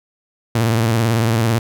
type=tone with vibrato; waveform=sawtooth; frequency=113.9 Hz; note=A#2; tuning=40 cents flat; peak=-10 dBFS; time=0.55-1.59 s; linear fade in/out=5 ms; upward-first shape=sine; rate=18 Hz; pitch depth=88 cents each way; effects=none